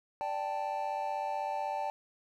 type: chord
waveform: triangle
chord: D suspended fourth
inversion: none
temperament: equal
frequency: 587.3 / 784 / 880 Hz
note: D5 / G5 / A5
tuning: 0 / 0 / 0 cents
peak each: -37 / -34 / -34 dBFS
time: 0.21-1.9 s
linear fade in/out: 0 ms
effects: none